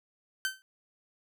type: tone with exponential decay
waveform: sawtooth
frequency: 1542 Hz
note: G6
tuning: 29 cents flat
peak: -22 dBFS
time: 0.45-0.62 s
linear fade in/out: 0 ms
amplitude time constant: 36 ms
effects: none